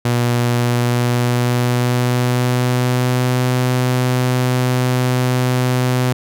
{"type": "tone with pitch glide", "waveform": "sawtooth", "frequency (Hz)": [120.8, 126.15], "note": ["B2", "B2"], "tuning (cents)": [-38, 37], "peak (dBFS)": -10, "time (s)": [0.05, 6.13], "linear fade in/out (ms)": 5, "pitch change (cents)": 75, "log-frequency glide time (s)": [0.52, 3.5], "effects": []}